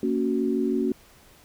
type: chord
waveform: sine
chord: F# major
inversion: first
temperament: just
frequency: 231.2 / 277.5 / 370 Hz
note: A#3 / C#4 / F#4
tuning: -14 / +2 / 0 cents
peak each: -26 dBFS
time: 0.03-0.92 s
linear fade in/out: 2 ms
effects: pink hiss -54 dBFS RMS until 1.44 s